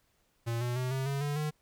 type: tone with pitch steps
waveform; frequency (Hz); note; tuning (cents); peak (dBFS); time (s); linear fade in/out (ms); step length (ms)
square; 116.54 / 121.77 / 127.23 / 132.94 / 138.91 / 145.14 / 151.66; A#2 / B2 / C3 / C3 / C#3 / D3 / D#3; 0 / -24 / -48 / +28 / +4 / -20 / -44; -31; 0.46-1.51; 20; 150
effects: pink hiss -72 dBFS RMS until 1.61 s